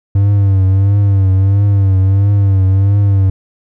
triangle tone with vibrato, 98 Hz, G2, in tune, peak -5 dBFS, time 0.15-3.3 s, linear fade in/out 5 ms, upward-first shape triangle, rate 1.5 Hz, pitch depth 71 cents each way, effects none

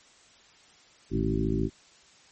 harmonic tone with a mistuned harmonic, 54.3 Hz, A1, 22 cents flat, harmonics 1 / 2 / 3 / 4 / 5 / 6 / 7, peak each -32 / -32 / -32 / -32 / -32 / -32 / -32 dBFS, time 1.1-1.7 s, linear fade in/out 50 ms, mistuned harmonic 3, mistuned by -81 cents, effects white hiss -57 dBFS RMS until 2.31 s + MP3 32 kbps

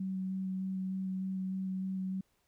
sine tone with vibrato, 188.9 Hz, F#3, 36 cents sharp, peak -33 dBFS, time 0-2.21 s, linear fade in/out 5 ms, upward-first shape square, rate 3.3 Hz, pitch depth 8 cents each way, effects pink hiss -75 dBFS RMS until 2.47 s

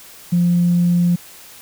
sine tone, 174.61 Hz, F3, in tune, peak -11 dBFS, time 0.32-1.16 s, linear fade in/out 10 ms, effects tanh soft clip ceiling -7 dBFS + white hiss -41 dBFS RMS until 1.61 s

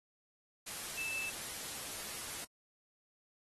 sine tone in noise, 2637 Hz, E7, in tune, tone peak -37 dBFS, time 0.97-1.3 s, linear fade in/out 10 ms, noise white, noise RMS -43 dBFS, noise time 0.66-2.45 s, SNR +3 dB, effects AAC 32 kbps

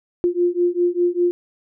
sine beating tone pair, 349.2 / 354.2 Hz, F4 / F4, 0 / +24 cents, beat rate 5 Hz, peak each -19 dBFS, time 0.24-1.31 s, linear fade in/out 0 ms, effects none

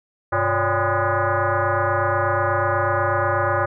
sine tone with frequency modulation, 326.4 Hz, E4, 17 cents flat, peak -17 dBFS, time 0.32-3.66 s, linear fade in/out 10 ms, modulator 227 Hz, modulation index 5.5, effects none

